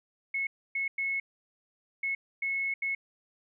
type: tone bursts at uneven times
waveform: sine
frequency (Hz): 2188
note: C#7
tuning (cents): -23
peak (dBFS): -28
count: 6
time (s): 0.34-0.47 / 0.75-0.88 / 0.98-1.2 / 2.03-2.15 / 2.42-2.74 / 2.82-2.95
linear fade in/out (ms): 5
effects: none